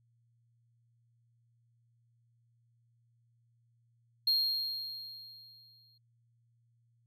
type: tone with exponential decay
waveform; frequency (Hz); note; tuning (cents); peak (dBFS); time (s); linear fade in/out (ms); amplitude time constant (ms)
triangle; 4237; C8; +21; -23; 4.27-5.98; 5; 370
effects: added 117 Hz sine -68 dBFS peak until 7.06 s